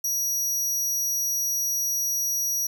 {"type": "tone", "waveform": "sawtooth", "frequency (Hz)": 5780, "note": "F#8", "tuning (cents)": -41, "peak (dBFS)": -21, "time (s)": [0.04, 2.67], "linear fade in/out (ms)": 5, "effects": []}